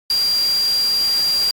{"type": "tone in noise", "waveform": "sine", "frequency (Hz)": 4762, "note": "D8", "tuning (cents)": 23, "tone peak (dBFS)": -15, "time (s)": [0.1, 1.51], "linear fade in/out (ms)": 2, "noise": "white", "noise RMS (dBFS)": -29, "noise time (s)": [0.1, 1.51], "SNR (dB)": 11, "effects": ["AAC 64 kbps"]}